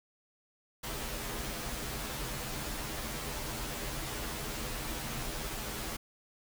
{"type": "noise with comb filter", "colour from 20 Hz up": "pink", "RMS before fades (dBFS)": -38, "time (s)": [0.83, 5.97], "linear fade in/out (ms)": 10, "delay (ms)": 11, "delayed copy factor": -1, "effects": []}